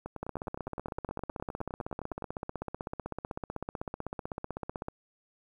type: two click trains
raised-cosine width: 1 ms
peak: -21 / -24 dBFS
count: 75 / 22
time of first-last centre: 0.23-4.884 / 0.06-2.223 s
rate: 15.9 / 9.71 Hz
effects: 10-bit